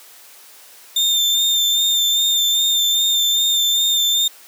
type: tone with vibrato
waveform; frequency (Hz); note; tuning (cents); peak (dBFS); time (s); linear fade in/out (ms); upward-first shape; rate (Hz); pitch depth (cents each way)
35% pulse; 3600; A7; +39; -13; 0.96-4.28; 5; sine; 2.5; 24
effects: white hiss -44 dBFS RMS until 4.47 s + high-pass 400 Hz 12 dB/octave